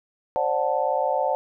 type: chord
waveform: sine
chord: D dominant seventh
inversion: third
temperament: just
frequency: 528.6 / 587.3 / 734.2 / 881 Hz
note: C5 / D5 / F#5 / A5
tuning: +18 / 0 / -14 / +2 cents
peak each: -26 dBFS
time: 0.36-1.35 s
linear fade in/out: 0 ms
effects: none